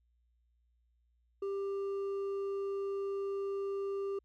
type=tone with hard clipping; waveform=sine; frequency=395 Hz; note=G4; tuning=13 cents sharp; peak=-35 dBFS; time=1.42-4.19 s; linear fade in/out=5 ms; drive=4 dB; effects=added 59 Hz sine -70 dBFS peak until 4.24 s

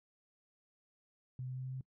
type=tone with pitch steps; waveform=sine; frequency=127.8 / 128.54 / 129.28 / 130.03 / 130.79 Hz; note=C3 / C3 / C3 / C3 / C3; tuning=-40 / -30 / -20 / -10 / 0 cents; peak=-39 dBFS; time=1.39-1.81 s; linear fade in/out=2 ms; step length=84 ms; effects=noise-tail reverb RT60 0.1 s tail -22 dB re dry

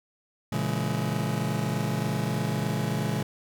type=chord; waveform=40% pulse; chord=A# half-diminished seventh; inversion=none; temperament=just; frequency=116.54 / 139.85 / 167.82 / 209.8 Hz; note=A#2 / C#3 / E3 / G#3; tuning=0 / +16 / +31 / +18 cents; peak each=-31 / -30 / -31 / -31 dBFS; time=0.52-3.23 s; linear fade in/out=5 ms; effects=none

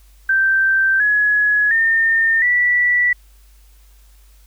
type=tone with pitch steps; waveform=sine; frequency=1563 / 1684.9 / 1816.3 / 1957.9 Hz; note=G6 / G#6 / A#6 / B6; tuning=-6 / +25 / -45 / -16 cents; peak=-12 dBFS; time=0.29-3.13 s; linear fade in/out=5 ms; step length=710 ms; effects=added 50 Hz sine -45 dBFS peak until 4.46 s + white hiss -56 dBFS RMS until 4.46 s

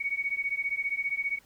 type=beating tone pair; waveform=sine; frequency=2228 / 2243 Hz; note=C#7 / C#7; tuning=+8 / +20 cents; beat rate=15 Hz; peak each=-31 dBFS; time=0-1.39 s; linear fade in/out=10 ms; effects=pink hiss -61 dBFS RMS until 1.45 s

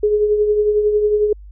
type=tone with tremolo; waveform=sine; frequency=420 Hz; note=G#4; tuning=19 cents sharp; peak=-10 dBFS; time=0.03-1.33 s; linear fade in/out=5 ms; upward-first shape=triangle; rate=11 Hz; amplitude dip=55%; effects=added 50 Hz sine -35 dBFS peak until 1.51 s

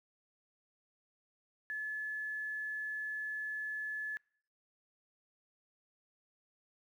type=tone with quantisation; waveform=sine; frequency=1720 Hz; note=A6; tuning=40 cents flat; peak=-36 dBFS; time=1.7-4.17 s; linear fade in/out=0 ms; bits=11; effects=noise-tail reverb RT60 0.6 s tail -25 dB re dry

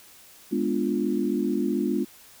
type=chord; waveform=sine; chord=G# diminished seventh; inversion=none; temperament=equal; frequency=207.7 / 246.9 / 293.7 / 349.2 Hz; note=G#3 / B3 / D4 / F4; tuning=0 / 0 / 0 / 0 cents; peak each=-28 dBFS; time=0.51-2.05 s; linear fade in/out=20 ms; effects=white hiss -51 dBFS RMS until 2.4 s

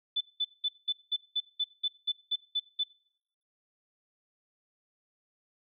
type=tone bursts; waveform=sine; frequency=3502 Hz; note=A7; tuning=9 cents flat; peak=-26 dBFS; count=12; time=0.16-2.838 s; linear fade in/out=10 ms; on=49 ms; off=190 ms; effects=noise-tail reverb RT60 0.7 s tail -23 dB re dry

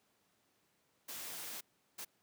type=noise bursts at uneven times; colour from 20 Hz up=white; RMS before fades=-45 dBFS; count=2; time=1.08-1.61 / 1.98-2.05 s; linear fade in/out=10 ms; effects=pink hiss -75 dBFS RMS until 2.22 s + high-pass 150 Hz 12 dB/octave

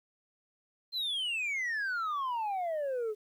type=exponential sweep; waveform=sine; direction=down; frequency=4186 to 413.5 Hz; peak=-28 dBFS; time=0.92-3.15 s; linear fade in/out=50 ms; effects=tanh soft clip ceiling -30 dBFS + 11-bit

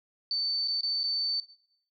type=tone with dropouts; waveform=sine; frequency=4538 Hz; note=C#8; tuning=40 cents sharp; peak=-27 dBFS; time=0.31-1.4 s; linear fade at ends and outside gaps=1 ms; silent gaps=0.676-0.682 / 0.809-0.832 / 1.033-1.039 s; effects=noise-tail reverb RT60 0.7 s tail -18 dB re dry

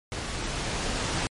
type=noise with level ramp; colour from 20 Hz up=pink; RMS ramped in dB=-33 to -27 dBFS; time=0.12-1.27 s; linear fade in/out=0 ms; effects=low-pass 8000 Hz 12 dB/octave + MP3 48 kbps

